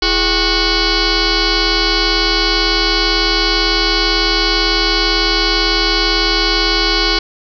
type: tone with frequency modulation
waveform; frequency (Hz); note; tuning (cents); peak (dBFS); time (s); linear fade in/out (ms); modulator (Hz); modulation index
sine; 2217; C#7; 0; -11; 0.02-7.19; 5; 376; 7.3
effects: none